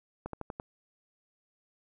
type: slowing click train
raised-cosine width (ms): 1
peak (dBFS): -23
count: 5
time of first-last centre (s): 0.26-0.599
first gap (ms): 73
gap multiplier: 1.1
effects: none